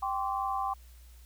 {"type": "chord", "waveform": "sine", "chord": "G suspended fourth", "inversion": "none", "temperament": "equal with one note detuned", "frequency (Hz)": [784, 1046.5, 1149.2], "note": ["G5", "C6", "D6"], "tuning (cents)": [0, 0, -38], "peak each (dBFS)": [-32, -34, -35], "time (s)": [0.02, 0.74], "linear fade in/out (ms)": 10, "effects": ["added 60 Hz sine -50 dBFS peak until 1.25 s", "white hiss -62 dBFS RMS until 1.25 s"]}